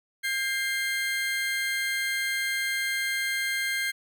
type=tone pair together; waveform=35% pulse; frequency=1605 / 2100 Hz; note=G6 / C7; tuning=+40 / +6 cents; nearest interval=perfect fourth; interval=466 cents; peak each=-28 / -27 dBFS; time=0.23-3.92 s; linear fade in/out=20 ms; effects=none